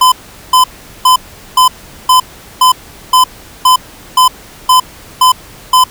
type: tone bursts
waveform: square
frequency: 1018 Hz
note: C6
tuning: 48 cents flat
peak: -4 dBFS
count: 12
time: 0.01-5.84 s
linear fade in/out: 5 ms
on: 110 ms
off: 410 ms
effects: pink hiss -35 dBFS RMS until 5.9 s